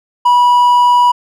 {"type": "tone", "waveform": "triangle", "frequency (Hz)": 976, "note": "B5", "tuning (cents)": -21, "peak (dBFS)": -4, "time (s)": [0.25, 1.12], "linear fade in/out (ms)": 10, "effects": []}